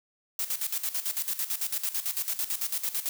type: noise with tremolo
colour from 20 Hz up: blue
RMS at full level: -29 dBFS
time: 0.39-3.09 s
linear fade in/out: 2 ms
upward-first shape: square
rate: 9 Hz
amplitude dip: 75%
effects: none